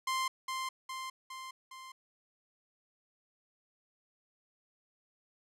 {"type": "tone with echo", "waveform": "sawtooth", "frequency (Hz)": 1047, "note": "C6", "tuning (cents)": 1, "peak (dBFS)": -27, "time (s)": [0.07, 0.28], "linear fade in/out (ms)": 5, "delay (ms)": 410, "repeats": 4, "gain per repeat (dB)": -4, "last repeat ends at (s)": 1.92, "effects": ["low-pass 11000 Hz 12 dB/octave"]}